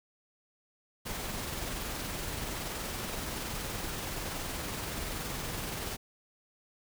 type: noise with amplitude modulation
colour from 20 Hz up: pink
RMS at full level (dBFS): -36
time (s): 1.05-5.97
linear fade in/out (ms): 20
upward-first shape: sine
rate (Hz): 21.2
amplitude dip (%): 25
effects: none